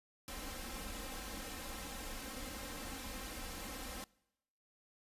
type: noise with comb filter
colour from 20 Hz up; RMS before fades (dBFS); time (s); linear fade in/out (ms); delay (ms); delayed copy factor
pink; -45; 0.28-4.04; 0; 3.8; +0.95
effects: noise-tail reverb RT60 0.9 s tail -24 dB re dry + resampled to 32000 Hz

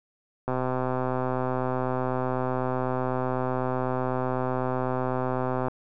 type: click train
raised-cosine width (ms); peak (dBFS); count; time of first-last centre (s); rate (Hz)
1; -14; 667; 0.48-5.683; 128
effects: none

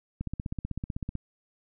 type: click train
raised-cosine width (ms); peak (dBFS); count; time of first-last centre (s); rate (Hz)
5; -20; 16; 0.21-1.153; 15.9
effects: none

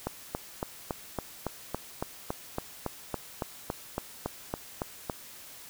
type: click train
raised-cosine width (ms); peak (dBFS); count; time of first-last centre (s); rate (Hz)
1; -16; 19; 0.07-5.098; 3.58
effects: white hiss -48 dBFS RMS until 5.69 s

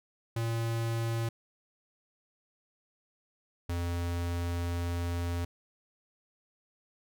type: tone pair in turn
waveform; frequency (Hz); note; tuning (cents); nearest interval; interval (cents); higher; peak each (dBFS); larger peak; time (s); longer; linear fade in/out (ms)
square; 114.9 / 86.4; A#2 / F2; -25 / -18; perfect fourth; 493; first; -30 / -31; first; 0.36-1.29 / 3.69-5.45; second; 5
effects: none

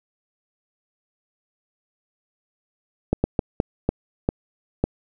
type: slowing click train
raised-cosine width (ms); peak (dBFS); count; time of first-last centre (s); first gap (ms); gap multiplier
2; -5; 7; 3.13-4.84; 110; 1.38
effects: none

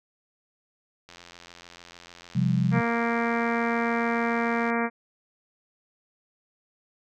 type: click train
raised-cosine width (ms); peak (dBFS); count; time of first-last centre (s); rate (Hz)
0.2; -28; 314; 1.09-4.7; 86.7
type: chord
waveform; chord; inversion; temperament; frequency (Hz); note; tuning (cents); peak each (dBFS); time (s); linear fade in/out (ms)
sine; C suspended fourth; none; equal with one note detuned; 130.81 / 174.61 / 200.5; C3 / F3 / G3; 0 / 0 / +39; -24 / -24 / -27; 2.35-2.81; 10
type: harmonic tone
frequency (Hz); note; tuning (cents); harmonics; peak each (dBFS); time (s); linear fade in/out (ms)
233.1; A#3; 0; 1 / 2 / 3 / 4 / 5 / 6 / 7 / 8 / 9 / 10; -27 / -30 / -32 / -33 / -34 / -35 / -35 / -36 / -37 / -37; 2.71-4.9; 50
effects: none

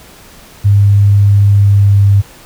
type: tone with pitch glide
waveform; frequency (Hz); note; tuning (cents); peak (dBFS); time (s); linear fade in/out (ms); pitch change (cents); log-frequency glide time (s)
sine; 101 to 100.01; G#2 to G2; -48 to +35; -4; 0.64-2.22; 20; -17; 1.36-2.09
effects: pink hiss -38 dBFS RMS until 2.45 s

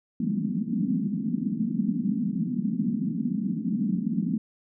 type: band-pass noise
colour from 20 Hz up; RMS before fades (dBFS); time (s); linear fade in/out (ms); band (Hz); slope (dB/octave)
pink; -27; 0.2-4.38; 2; 180 to 250; 48
effects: none

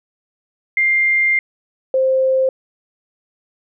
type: tone pair in turn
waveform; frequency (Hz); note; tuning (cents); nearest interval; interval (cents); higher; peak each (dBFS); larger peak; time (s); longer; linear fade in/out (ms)
sine; 2100 / 525; C7 / C5; +6 / +6; 2 octaves; 2400; first; -12; neither; 0.77-1.39 / 1.94-2.49; first; 2
effects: none

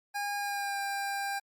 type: tone with pitch glide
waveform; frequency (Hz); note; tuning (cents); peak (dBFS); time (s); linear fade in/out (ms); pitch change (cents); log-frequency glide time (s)
25% pulse; 814 to 796.8; G#5 to G5; -35 to +28; -28; 0.14-1.4; 20; -37; 0.36-0.8
effects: Opus 48 kbps

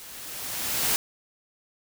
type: noise with level ramp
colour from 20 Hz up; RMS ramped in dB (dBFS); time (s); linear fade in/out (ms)
white; -44 to -23; 0-0.96; 0
effects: none

